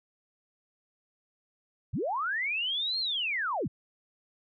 sine linear two-way sweep, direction up then down, 71.2 to 4310 to 71.2 Hz, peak -28 dBFS, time 1.93-3.68 s, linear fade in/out 10 ms, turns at 2.99 s, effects none

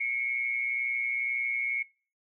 sine tone pair together, 2183 / 2305 Hz, C#7 / D7, -27 / -33 cents, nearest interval minor second, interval 94 cents, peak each -28 / -35 dBFS, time 0-1.83 s, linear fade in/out 10 ms, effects noise-tail reverb RT60 0.4 s tail -24 dB re dry

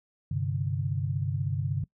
sine chord, G suspended fourth, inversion none, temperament just, 98 / 130.67 / 147 Hz, G2 / C3 / D3, 0 / -2 / +2 cents, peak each -31 dBFS, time 0.31-1.84 s, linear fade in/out 5 ms, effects noise-tail reverb RT60 0.1 s tail -22 dB re dry

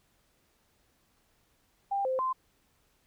sine tone with pitch steps, 795 / 520 / 1038 Hz, G5 / C5 / C6, +24 / -11 / -14 cents, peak -27 dBFS, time 1.91-2.33 s, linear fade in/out 10 ms, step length 140 ms, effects pink hiss -70 dBFS RMS until 3.06 s

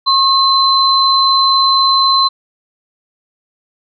sine tone pair together, 1079 / 4062 Hz, C#6 / B7, -47 / +48 cents, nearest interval octave + major seventh, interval 2295 cents, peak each -11 dBFS, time 0.06-2.29 s, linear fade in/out 20 ms, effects none

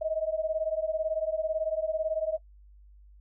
sine beating tone pair, 624 / 642 Hz, D#5 / E5, +5 / -46 cents, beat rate 18 Hz, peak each -30 dBFS, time 0.01-2.38 s, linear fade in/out 10 ms, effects noise-tail reverb RT60 0.1 s tail -22 dB re dry + added 50 Hz sine -51 dBFS peak until 3.2 s

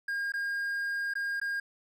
triangle tone with dropouts, 1618 Hz, G#6, 46 cents flat, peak -28 dBFS, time 0.08-1.6 s, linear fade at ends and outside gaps 5 ms, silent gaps 0.321-0.337 / 1.138-1.153 / 1.4-1.414 s, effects none

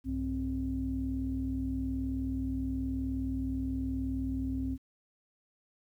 sine tone cluster, 62.3 / 101.3 / 263.7 Hz, B1 / G#2 / C4, +16 / -43 / +14 cents, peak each -35 / -40 / -32 dBFS, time 0.04-4.78 s, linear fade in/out 50 ms, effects tanh soft clip ceiling -22 dBFS + 11-bit

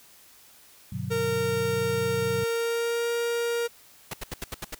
sine chord, G major seventh, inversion none, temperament just, 98 / 122.5 / 147 / 183.75 Hz, G2 / B2 / D3 / F#3, 0 / -14 / +2 / -12 cents, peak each -36 / -33 / -37 / -35 dBFS, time 0.92-2.44 s, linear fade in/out 5 ms
45% pulse tone with pitch glide, 461.2 to 469.8 Hz, A#4 to A#4, -19 to +13 cents, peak -25 dBFS, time 1.1-3.68 s, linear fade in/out 20 ms, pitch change +32 cents, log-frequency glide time 2.43-3.11 s
pink noise bursts, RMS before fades -33 dBFS, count 7, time 4.11-4.748 s, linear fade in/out 5 ms, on 26 ms, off 76 ms
effects white hiss -54 dBFS RMS until 4.79 s

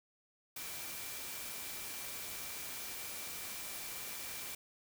sine tone in noise, 2344 Hz, D7, 4 cents flat, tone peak -54 dBFS, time 0.56-4.55 s, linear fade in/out 5 ms, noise white, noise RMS -44 dBFS, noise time 0.56-4.55 s, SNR -13 dB, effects none

